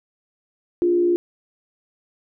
sine tone with frequency modulation, 349.2 Hz, F4, in tune, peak -15 dBFS, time 0.82-1.16 s, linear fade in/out 0 ms, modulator 62.1 Hz, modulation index 0.39, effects none

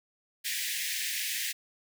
pink high-pass noise, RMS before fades -33 dBFS, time 0.44-1.53 s, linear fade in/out 20 ms, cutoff 1700 Hz, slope 96 dB/octave, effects none

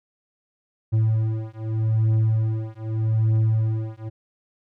triangle beating tone pair, 110 / 110.82 Hz, A2 / A2, 0 / +13 cents, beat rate 0.82 Hz, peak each -20 dBFS, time 0.92-4.1 s, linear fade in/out 20 ms, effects none

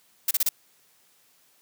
blue noise bursts, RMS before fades -22 dBFS, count 4, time 0.28-0.49 s, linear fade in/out 5 ms, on 30 ms, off 30 ms, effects white hiss -62 dBFS RMS until 1.61 s + high-pass 100 Hz 12 dB/octave

